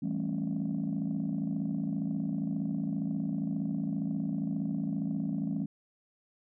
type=chord; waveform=sine; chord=A dominant seventh; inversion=second; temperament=just; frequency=165 / 198 / 220 / 275 Hz; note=E3 / G3 / A3 / C#4; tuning=+2 / +18 / 0 / -14 cents; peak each=-34 dBFS; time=0.02-5.66 s; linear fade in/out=10 ms; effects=tanh soft clip ceiling -24 dBFS